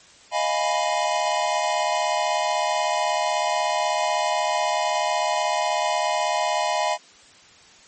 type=chord; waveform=square; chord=F half-diminished seventh; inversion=third; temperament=equal; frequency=622.3 / 698.5 / 830.6 / 987.8 Hz; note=Eb5 / F5 / Ab5 / Cb6; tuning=0 / 0 / 0 / 0 cents; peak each=-27 dBFS; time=0.31-6.98 s; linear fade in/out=50 ms; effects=white hiss -50 dBFS RMS until 7.87 s + MP3 32 kbps